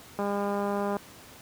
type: click train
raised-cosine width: 1 ms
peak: -17 dBFS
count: 158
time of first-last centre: 0.19-0.967 s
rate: 202 Hz
effects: pink hiss -49 dBFS RMS until 1.41 s + high-pass 80 Hz 12 dB/octave